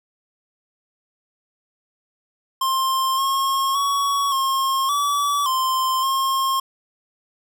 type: tone with pitch steps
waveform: square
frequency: 1056 / 1081 / 1120 / 1073 / 1147 / 1044 / 1071 Hz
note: C6 / C#6 / C#6 / C6 / D6 / C6 / C6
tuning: +16 / -44 / +18 / +43 / -41 / -4 / +40 cents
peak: -19 dBFS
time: 2.61-6.6 s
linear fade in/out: 5 ms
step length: 570 ms
effects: none